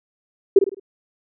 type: tone with echo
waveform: sine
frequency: 392 Hz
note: G4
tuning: in tune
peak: -5 dBFS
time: 0.56-0.59 s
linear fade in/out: 5 ms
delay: 52 ms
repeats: 4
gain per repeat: -8 dB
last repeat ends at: 0.798 s
effects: none